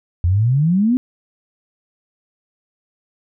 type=exponential sweep; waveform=sine; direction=up; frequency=83 to 261.6 Hz; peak=-12 dBFS; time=0.24-0.97 s; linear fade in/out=0 ms; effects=none